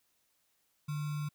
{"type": "tone with sample-and-hold", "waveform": "sine", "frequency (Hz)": 148.7, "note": "D3", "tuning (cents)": 22, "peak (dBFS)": -33, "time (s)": [0.88, 1.29], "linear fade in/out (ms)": 10, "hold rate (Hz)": 1225, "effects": ["white hiss -75 dBFS RMS until 1.34 s"]}